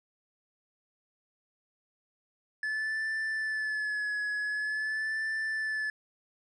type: tone with vibrato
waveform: triangle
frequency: 1727 Hz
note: A6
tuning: 33 cents flat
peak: -28 dBFS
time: 2.63-5.9 s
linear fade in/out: 2 ms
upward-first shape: sine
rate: 0.46 Hz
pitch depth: 39 cents each way
effects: resampled to 22050 Hz